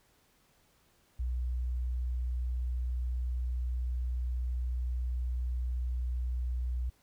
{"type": "tone", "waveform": "sine", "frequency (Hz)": 61.6, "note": "B1", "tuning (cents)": -4, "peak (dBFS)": -29, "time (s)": [1.19, 6.9], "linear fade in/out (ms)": 10, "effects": ["tanh soft clip ceiling -26 dBFS", "pink hiss -68 dBFS RMS until 7.02 s"]}